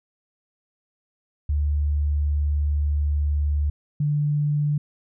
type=tone pair in turn; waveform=sine; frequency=73.42 / 147.39 Hz; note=D2 / D3; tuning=0 / +7 cents; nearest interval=octave; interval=1207 cents; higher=second; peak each=-19 dBFS; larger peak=neither; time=1.49-3.7 / 4-4.78 s; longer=first; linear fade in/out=5 ms; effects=none